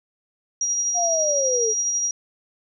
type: tone with tremolo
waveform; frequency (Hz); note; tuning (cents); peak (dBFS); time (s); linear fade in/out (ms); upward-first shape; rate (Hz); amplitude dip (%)
sine; 5730; F8; +44; -19; 0.61-2.11; 2; sine; 12; 30
type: linear sweep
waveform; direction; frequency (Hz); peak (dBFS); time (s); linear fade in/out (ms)
sine; down; 725 to 422.4; -21; 0.94-1.74; 50
effects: none